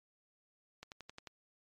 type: click train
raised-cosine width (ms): 0.2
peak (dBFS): -30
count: 6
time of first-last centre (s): 0.83-1.272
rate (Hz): 11.3
effects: MP3 64 kbps